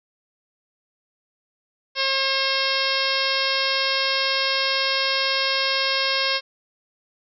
harmonic tone, 538 Hz, C5, 48 cents sharp, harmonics 1 / 2 / 3 / 4 / 5 / 6 / 7 / 8 / 9 / 10, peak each -29 / -29 / -29 / -29 / -29 / -29 / -29 / -29 / -29 / -29 dBFS, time 1.95-6.41 s, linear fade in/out 50 ms, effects none

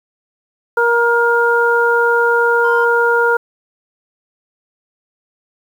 harmonic tone, 471.2 Hz, A#4, 19 cents sharp, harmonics 1 / 2 / 3, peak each -14 / -17 / -14 dBFS, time 0.77-3.37 s, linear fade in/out 5 ms
triangle tone, 1034 Hz, C6, 21 cents flat, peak -22 dBFS, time 2.64-2.85 s, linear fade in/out 5 ms
effects 7-bit

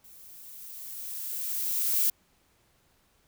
violet noise with level ramp, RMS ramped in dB -52 to -24 dBFS, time 0.04-2.1 s, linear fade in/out 5 ms, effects pink hiss -67 dBFS RMS until 3.27 s

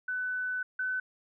sine tone pair in turn, 1500 / 1510.4 Hz, F#6 / F#6, +23 / +35 cents, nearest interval unison, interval 12 cents, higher second, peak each -30 / -29 dBFS, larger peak second, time 0.08-0.63 / 0.79-1 s, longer first, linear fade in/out 5 ms, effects none

